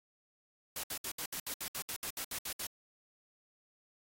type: noise bursts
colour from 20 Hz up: white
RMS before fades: -39 dBFS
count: 14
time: 0.76-2.668 s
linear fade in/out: 2 ms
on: 75 ms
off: 66 ms
effects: AAC 48 kbps